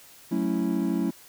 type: chord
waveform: triangle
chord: F# minor seventh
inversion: none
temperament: equal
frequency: 185 / 220 / 277.2 / 329.6 Hz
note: F#3 / A3 / C#4 / E4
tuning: 0 / 0 / 0 / 0 cents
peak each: -27 dBFS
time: 0.31-1.11 s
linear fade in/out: 10 ms
effects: white hiss -51 dBFS RMS until 1.28 s